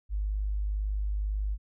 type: tone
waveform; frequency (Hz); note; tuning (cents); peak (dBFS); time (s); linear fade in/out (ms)
sine; 51; G#1; -31; -27; 0.09-1.58; 50
effects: none